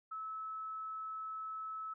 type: tone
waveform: sine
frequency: 1300 Hz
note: E6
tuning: 24 cents flat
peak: -40 dBFS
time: 0.11-1.94 s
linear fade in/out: 10 ms
effects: none